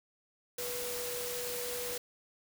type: tone in noise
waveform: sine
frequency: 489.1 Hz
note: B4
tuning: 17 cents flat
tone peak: -39 dBFS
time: 0.58-1.98 s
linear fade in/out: 5 ms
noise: white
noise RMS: -39 dBFS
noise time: 0.58-1.98 s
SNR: -3 dB
effects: none